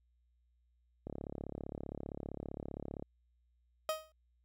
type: click train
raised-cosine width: 2 ms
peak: -28 dBFS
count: 70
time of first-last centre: 1.07-3.025 s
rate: 35.3 Hz
type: tone with exponential decay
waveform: 30% pulse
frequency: 628 Hz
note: D#5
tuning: 16 cents sharp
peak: -27 dBFS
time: 3.89-4.12 s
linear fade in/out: 1 ms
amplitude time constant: 48 ms
effects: added 60 Hz sine -70 dBFS peak until 4.44 s